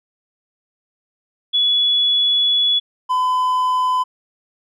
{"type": "tone pair in turn", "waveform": ["sine", "triangle"], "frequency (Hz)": [3401, 1011.1], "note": ["G#7", "B5"], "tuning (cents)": [40, 40], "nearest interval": "octave + major sixth", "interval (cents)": 2100, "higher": "first", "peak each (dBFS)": -13, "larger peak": "neither", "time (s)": [[1.53, 2.8], [3.09, 4.04]], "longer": "first", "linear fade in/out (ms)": 20, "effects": []}